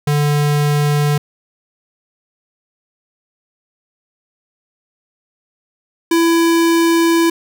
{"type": "tone pair in turn", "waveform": "square", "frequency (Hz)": [146.83, 333.6], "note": ["D3", "E4"], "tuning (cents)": [0, 21], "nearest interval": "octave + major second", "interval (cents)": 1421, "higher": "second", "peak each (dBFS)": [-13, -11], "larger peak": "second", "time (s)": [[0.07, 1.18], [6.11, 7.3]], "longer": "second", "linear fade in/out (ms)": 5, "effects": []}